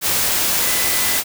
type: tone in noise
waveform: sine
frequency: 2002 Hz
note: B6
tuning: 23 cents sharp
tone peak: -28 dBFS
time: 0.59-1.21 s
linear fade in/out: 50 ms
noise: white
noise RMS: -18 dBFS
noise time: 0.01-1.24 s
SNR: -13 dB
effects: none